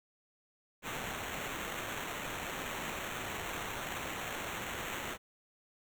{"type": "noise with sample-and-hold", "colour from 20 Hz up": "blue", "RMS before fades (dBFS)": -40, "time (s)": [0.82, 5.18], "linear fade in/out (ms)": 50, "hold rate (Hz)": 4900, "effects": []}